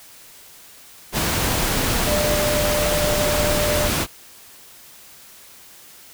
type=tone in noise; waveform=sine; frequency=596 Hz; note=D5; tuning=25 cents sharp; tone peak=-21 dBFS; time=2.05-3.91 s; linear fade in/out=50 ms; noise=pink; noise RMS=-21 dBFS; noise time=1.12-4.07 s; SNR=-3 dB; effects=white hiss -45 dBFS RMS until 6.13 s